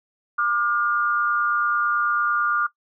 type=tone pair together; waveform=sine; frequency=1194 / 1423 Hz; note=D6 / F6; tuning=+28 / +32 cents; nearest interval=minor third; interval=304 cents; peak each=-21 dBFS; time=0.38-2.67 s; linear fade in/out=10 ms; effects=noise-tail reverb RT60 0.1 s tail -20 dB re dry